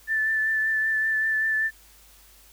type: tone with vibrato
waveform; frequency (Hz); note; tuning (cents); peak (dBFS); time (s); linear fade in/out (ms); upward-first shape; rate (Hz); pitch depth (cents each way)
sine; 1760; A6; 0; -21; 0.07-1.71; 50; triangle; 5.2; 21
effects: added 50 Hz sine -56 dBFS peak until 2.52 s + white hiss -54 dBFS RMS until 2.52 s